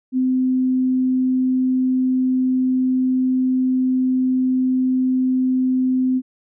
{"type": "tone", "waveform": "sine", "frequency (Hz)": 257.1, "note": "C4", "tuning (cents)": -30, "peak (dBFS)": -15, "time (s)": [0.12, 6.22], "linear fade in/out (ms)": 50, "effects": []}